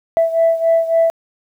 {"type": "beating tone pair", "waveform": "sine", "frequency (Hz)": [659.3, 662.9], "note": ["E5", "E5"], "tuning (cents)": [0, 10], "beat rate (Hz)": 3.6, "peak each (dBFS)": [-12, -16], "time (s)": [0.17, 1.1], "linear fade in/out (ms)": 0, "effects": ["tanh soft clip ceiling -6 dBFS", "8-bit"]}